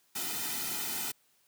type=noise with comb filter; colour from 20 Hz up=white; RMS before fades=-35 dBFS; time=0.15-1.12 s; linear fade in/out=10 ms; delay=1.8 ms; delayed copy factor=-1; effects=white hiss -69 dBFS RMS until 1.47 s + high-pass 80 Hz 12 dB/octave